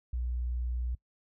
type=tone; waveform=sine; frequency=60.8 Hz; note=B1; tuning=26 cents flat; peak=-30 dBFS; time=0.13-0.95 s; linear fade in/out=5 ms; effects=noise-tail reverb RT60 0.1 s tail -21 dB re dry